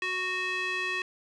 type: tone with band-pass filter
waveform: square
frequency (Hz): 369.4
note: F#4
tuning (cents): -3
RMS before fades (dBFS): -31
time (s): 0.02-1.02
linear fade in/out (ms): 2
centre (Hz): 2300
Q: 3
effects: resampled to 24000 Hz + 10-bit